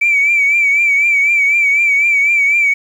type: tone with vibrato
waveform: sine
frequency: 2303 Hz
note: D7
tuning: 34 cents flat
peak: -8 dBFS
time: 0.01-2.74 s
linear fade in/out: 10 ms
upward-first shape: triangle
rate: 4 Hz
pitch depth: 73 cents each way
effects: tanh soft clip ceiling -5 dBFS + 7-bit